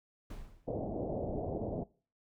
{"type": "noise with exponential decay", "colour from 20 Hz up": "brown", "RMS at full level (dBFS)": -39, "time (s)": [0.3, 0.81], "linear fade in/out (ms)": 5, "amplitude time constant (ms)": 110}
{"type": "low-pass noise", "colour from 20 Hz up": "white", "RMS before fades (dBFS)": -37, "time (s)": [0.67, 1.84], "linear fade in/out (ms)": 10, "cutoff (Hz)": 680, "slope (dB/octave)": 48}
{"effects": ["noise-tail reverb RT60 0.4 s tail -21 dB re dry"]}